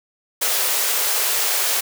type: high-pass noise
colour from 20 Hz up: white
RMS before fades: -20 dBFS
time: 0.41-1.81 s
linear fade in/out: 10 ms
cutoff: 380 Hz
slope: 48 dB/octave
effects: none